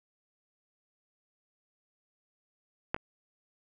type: clicks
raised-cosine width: 0.5 ms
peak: -13 / -27 dBFS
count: 2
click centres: 2.945 / 2.964 s
effects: none